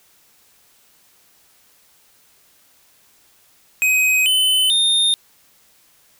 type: tone with pitch steps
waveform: square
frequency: 2521 / 3033 / 3649 Hz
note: D#7 / F#7 / A#7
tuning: +22 / +42 / -38 cents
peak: -14 dBFS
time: 3.82-5.14 s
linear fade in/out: 0 ms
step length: 440 ms
effects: white hiss -55 dBFS RMS until 6.19 s